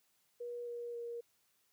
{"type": "tone with pitch steps", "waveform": "sine", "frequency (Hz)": [480.7, 476, 471.4], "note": ["B4", "A#4", "A#4"], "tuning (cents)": [-47, 36, 19], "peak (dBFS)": -40, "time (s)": [0.4, 1.21], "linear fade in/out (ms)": 10, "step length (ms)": 270, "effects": ["white hiss -75 dBFS RMS until 1.72 s", "high-pass 60 Hz 12 dB/octave"]}